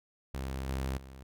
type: tone with level steps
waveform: sawtooth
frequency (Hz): 66.3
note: C2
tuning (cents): +23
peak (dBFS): -31 / -28 / -43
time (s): 0.34-1.23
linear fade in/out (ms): 0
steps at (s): 0.68 / 0.97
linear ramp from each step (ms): 10
effects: none